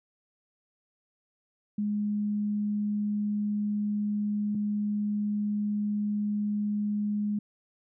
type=tone pair in turn; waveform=sine; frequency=207.9 / 207.9 Hz; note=G#3 / G#3; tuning=+2 / +2 cents; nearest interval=unison; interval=0 cents; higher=neither; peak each=-26 dBFS; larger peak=neither; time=1.78-4.55 / 4.55-7.39 s; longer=second; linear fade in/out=5 ms; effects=none